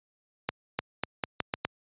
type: accelerating click train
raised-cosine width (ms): 0.3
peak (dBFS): -11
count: 7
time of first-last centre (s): 0.49-1.65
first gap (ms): 300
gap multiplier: 0.82
effects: high-pass 80 Hz 12 dB/octave + resampled to 8000 Hz